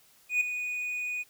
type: tone with ADSR envelope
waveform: triangle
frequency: 2472 Hz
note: D#7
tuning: 12 cents flat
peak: -19 dBFS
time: 0.29-1.24 s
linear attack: 120 ms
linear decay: 4 ms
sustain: -10 dB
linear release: 29 ms
effects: white hiss -61 dBFS RMS until 1.29 s